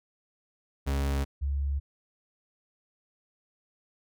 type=tone pair in turn; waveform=40% pulse / sine; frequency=69.3 / 70.06 Hz; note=C#2 / C#2; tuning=0 / +19 cents; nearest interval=unison; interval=19 cents; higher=second; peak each=-25 / -26 dBFS; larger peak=first; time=0.86-1.25 / 1.41-1.8 s; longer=neither; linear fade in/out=20 ms; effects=none